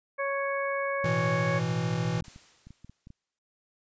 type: harmonic tone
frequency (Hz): 554.4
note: C#5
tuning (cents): 0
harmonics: 1 / 2 / 3 / 4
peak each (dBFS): -30 / -33 / -35 / -36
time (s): 0.18-1.6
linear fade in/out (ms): 20
type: chord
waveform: square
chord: A suspended second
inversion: none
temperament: equal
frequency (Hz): 110 / 123.47 / 164.81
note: A2 / B2 / E3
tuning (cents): 0 / 0 / 0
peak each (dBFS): -35 / -32 / -30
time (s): 1.04-2.21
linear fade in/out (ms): 5
type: clicks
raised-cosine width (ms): 5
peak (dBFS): -35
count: 12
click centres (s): 1.944 / 2.054 / 2.176 / 2.223 / 2.282 / 2.361 / 2.67 / 2.706 / 2.846 / 2.896 / 3.071 / 3.104
type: noise with exponential decay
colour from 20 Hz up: white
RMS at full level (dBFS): -49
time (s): 2.24-3.39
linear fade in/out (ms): 5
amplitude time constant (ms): 250
effects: resampled to 16000 Hz